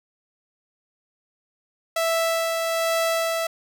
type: tone with tremolo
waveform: sawtooth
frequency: 659.3 Hz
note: E5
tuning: in tune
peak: -16 dBFS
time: 1.96-3.47 s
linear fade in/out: 5 ms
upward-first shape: sine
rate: 1.2 Hz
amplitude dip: 30%
effects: none